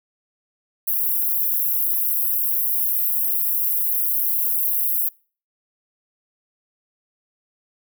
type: high-pass noise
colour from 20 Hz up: pink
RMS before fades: -21 dBFS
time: 0.87-5.09 s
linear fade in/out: 10 ms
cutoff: 12000 Hz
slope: 48 dB/octave
effects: noise-tail reverb RT60 0.4 s tail -25 dB re dry